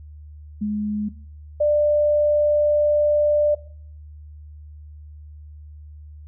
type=tone pair in turn; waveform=sine; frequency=209.8 / 593.4 Hz; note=G#3 / D5; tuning=+18 / +18 cents; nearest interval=octave + tritone; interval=1800 cents; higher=second; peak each=-21 / -15 dBFS; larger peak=second; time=0.61-1.09 / 1.6-3.55 s; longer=second; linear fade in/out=10 ms; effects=noise-tail reverb RT60 0.5 s tail -17 dB re dry + added 75 Hz sine -38 dBFS peak until 6.27 s